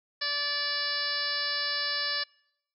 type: harmonic tone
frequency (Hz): 580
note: D5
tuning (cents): -22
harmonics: 1 / 2 / 3 / 4 / 5 / 6 / 7 / 8 / 9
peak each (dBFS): -43 / -40 / -33 / -42 / -41 / -42 / -35 / -34 / -34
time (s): 0.21-2.24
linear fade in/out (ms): 10
effects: noise-tail reverb RT60 0.8 s tail -26 dB re dry